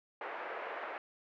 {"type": "band-pass noise", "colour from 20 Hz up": "pink", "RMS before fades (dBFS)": -42, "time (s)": [0.21, 0.98], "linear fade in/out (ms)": 2, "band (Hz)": [460, 2100], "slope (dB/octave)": 24, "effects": []}